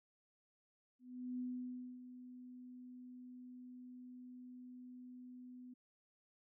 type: tone with ADSR envelope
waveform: sine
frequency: 250 Hz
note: B3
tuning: 21 cents sharp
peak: -39 dBFS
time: 0.99-5.74 s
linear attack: 400 ms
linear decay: 600 ms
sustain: -12 dB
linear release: 9 ms
effects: none